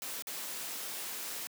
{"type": "noise with dropouts", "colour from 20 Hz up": "white", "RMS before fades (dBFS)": -40, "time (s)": [0.02, 1.47], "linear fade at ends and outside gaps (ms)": 0, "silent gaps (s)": [0.222, 0.271], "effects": ["high-pass 200 Hz 12 dB/octave"]}